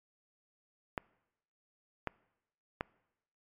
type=clicks; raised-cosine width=0.5 ms; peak=-18 dBFS; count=3; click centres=0.978 / 2.073 / 2.809 s; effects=noise-tail reverb RT60 0.9 s tail -24 dB re dry + MP3 96 kbps